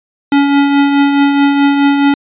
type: tone with tremolo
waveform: square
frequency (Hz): 282.1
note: C#4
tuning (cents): +30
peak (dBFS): -6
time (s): 0.32-2.14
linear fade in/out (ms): 2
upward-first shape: triangle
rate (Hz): 4.7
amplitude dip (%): 45
effects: resampled to 8000 Hz